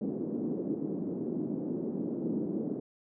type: band-pass noise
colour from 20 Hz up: white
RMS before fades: -34 dBFS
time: 0.01-2.8 s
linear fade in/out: 5 ms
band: 190 to 340 Hz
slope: 24 dB/octave
effects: none